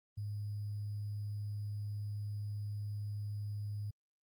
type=tone with sample-and-hold; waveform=sine; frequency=103.5 Hz; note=G#2; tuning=5 cents flat; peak=-37 dBFS; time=0.17-3.91 s; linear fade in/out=10 ms; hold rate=4900 Hz; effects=Opus 24 kbps